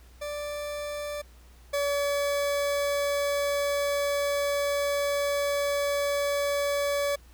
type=tone pair in turn; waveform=40% pulse; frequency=587 / 570.3 Hz; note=D5 / C#5; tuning=-1 / +49 cents; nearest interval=unison; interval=50 cents; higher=first; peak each=-31 / -24 dBFS; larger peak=second; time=0.21-1.22 / 1.73-7.16 s; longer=second; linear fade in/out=10 ms; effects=added 60 Hz sine -50 dBFS peak until 7.33 s + pink hiss -59 dBFS RMS until 7.33 s